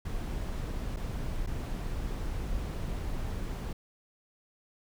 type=noise with dropouts; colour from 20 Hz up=brown; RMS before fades=-34 dBFS; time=0.05-3.73 s; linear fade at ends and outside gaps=5 ms; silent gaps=0.963-0.968 / 1.464-1.471 s; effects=none